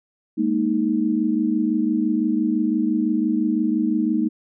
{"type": "chord", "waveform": "sine", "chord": "Ab suspended second", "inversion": "none", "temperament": "just", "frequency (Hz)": [207.7, 233.6, 311.5], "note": ["Ab3", "Bb3", "Eb4"], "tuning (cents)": [0, 4, 2], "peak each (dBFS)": [-24, -22, -21], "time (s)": [0.37, 4.29], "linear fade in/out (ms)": 20, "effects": []}